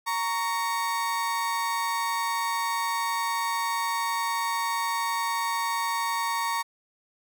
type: tone pair together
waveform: 35% pulse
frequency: 928 / 1117 Hz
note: A#5 / C#6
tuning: -8 / +13 cents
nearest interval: minor third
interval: 321 cents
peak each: -26 / -28 dBFS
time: 0.06-6.63 s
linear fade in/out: 20 ms
effects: none